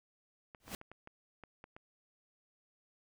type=clicks; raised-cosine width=0.5 ms; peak=-35 dBFS; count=9; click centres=0.548 / 0.68 / 0.739 / 0.814 / 0.916 / 1.074 / 1.437 / 1.641 / 1.765 s
type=noise with exponential growth; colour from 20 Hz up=pink; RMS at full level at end=-38 dBFS; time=0.6-0.75 s; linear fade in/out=1 ms; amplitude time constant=32 ms
effects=none